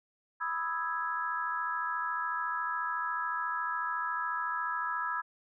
sine chord, E major seventh, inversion second, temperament equal, 987.8 / 1244.5 / 1318.5 / 1661.2 Hz, B5 / D#6 / E6 / G#6, 0 / 0 / 0 / 0 cents, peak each -36 / -40 / -35 / -36 dBFS, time 0.4-5.22 s, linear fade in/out 20 ms, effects none

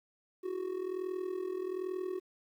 triangle tone with amplitude modulation, 370 Hz, F#4, in tune, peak -29 dBFS, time 0.43-2.2 s, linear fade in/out 20 ms, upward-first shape sine, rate 41.2 Hz, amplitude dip 75%, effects 11-bit

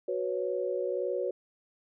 sine chord, F# suspended fourth, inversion none, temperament just, 370 / 493.3 / 555 Hz, F#4 / B4 / C#5, 0 / -2 / +2 cents, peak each -33 dBFS, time 0.08-1.31 s, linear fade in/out 5 ms, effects none

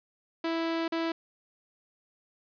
sawtooth tone with dropouts, 329.6 Hz, E4, in tune, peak -24 dBFS, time 0.44-1.12 s, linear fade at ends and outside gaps 5 ms, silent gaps 0.88-0.921 s, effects resampled to 11025 Hz + 10-bit

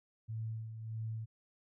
sine tone with tremolo, 111.3 Hz, A2, 20 cents sharp, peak -36 dBFS, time 0.28-1.26 s, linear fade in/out 20 ms, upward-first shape sine, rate 1.6 Hz, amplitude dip 55%, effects none

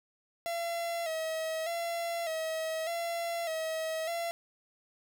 45% pulse tone with vibrato, 659.3 Hz, E5, in tune, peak -32 dBFS, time 0.46-4.31 s, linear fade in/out 0 ms, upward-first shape square, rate 0.83 Hz, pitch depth 52 cents each way, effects none

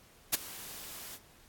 white noise with ADSR envelope, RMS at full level -25 dBFS, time 0.32-1.19 s, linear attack 21 ms, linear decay 17 ms, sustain -20 dB, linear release 46 ms, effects pink hiss -60 dBFS RMS until 1.48 s + AAC 64 kbps

